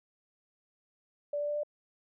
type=tone with pitch steps; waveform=sine; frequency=582 / 585.7 / 589.4 / 593.2 Hz; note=D5 / D5 / D5 / D5; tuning=-16 / -5 / +6 / +17 cents; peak=-30 dBFS; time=1.33-1.634 s; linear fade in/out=5 ms; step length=76 ms; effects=none